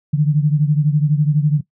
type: beating tone pair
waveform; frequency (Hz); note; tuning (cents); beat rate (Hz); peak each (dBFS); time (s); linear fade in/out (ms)
sine; 146.7 / 158.7; D3 / D#3; -2 / +35; 12; -13 / -18; 0.13-1.61; 10
effects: noise-tail reverb RT60 0.1 s tail -18 dB re dry